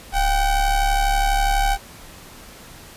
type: ring-modulated tone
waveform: square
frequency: 377.9 Hz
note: F#4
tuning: 37 cents sharp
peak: -14 dBFS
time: 0.12-1.78 s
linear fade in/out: 50 ms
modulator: 414 Hz
effects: pink hiss -42 dBFS RMS until 2.96 s + resampled to 32000 Hz